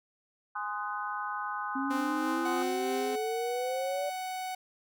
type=chord; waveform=sine; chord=Ab dominant seventh; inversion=none; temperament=just; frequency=830.6 / 1038.3 / 1245.9 / 1495.1 Hz; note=Ab5 / C6 / Eb6 / Gb6; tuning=0 / -14 / +2 / +18 cents; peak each=-38 / -38 / -37 / -39 dBFS; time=0.55-2.63 s; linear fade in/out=10 ms
type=exponential sweep; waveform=sine; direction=up; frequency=265.2 to 587.3 Hz; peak=-31 dBFS; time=1.75-4.1 s; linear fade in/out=10 ms
type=tone with tremolo; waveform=sawtooth; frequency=260.9 Hz; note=C4; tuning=5 cents flat; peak=-29 dBFS; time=1.9-3.16 s; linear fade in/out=10 ms; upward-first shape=triangle; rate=3.1 Hz; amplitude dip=35%
type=tone; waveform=45% pulse; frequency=745 Hz; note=F#5; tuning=12 cents sharp; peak=-34 dBFS; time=2.45-4.55 s; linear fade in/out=5 ms
effects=none